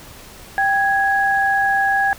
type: tone pair together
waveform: sine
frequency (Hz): 787.2 / 1661.2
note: G5 / G#6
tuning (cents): +7 / 0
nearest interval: octave + minor second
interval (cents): 1293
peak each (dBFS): -17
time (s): 0.58-2.13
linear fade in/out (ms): 0
effects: pink hiss -40 dBFS RMS until 2.18 s